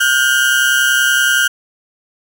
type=tone pair together; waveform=35% pulse; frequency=1437.4 / 1568 Hz; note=F6 / G6; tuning=+49 / 0 cents; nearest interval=major second; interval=151 cents; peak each=-12 dBFS; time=0-1.48 s; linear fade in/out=10 ms; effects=none